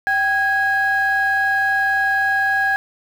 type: tone pair together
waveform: sine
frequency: 779 / 1650.6 Hz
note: G5 / G#6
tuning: -11 / -11 cents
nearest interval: octave + minor second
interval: 1300 cents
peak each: -19 / -15 dBFS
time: 0.07-2.76 s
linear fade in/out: 0 ms
effects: tanh soft clip ceiling -11 dBFS + 7-bit